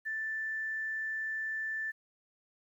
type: tone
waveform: sine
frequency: 1764 Hz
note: A6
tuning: 4 cents sharp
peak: -33 dBFS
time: 0.05-1.92 s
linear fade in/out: 20 ms
effects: 11-bit